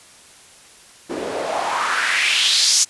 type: noise with band-pass filter sweep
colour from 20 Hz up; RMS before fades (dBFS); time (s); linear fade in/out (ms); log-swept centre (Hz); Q
white; -19; 1.09-2.85; 20; 320 to 6600; 3.1
effects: white hiss -46 dBFS RMS until 2.89 s + resampled to 24000 Hz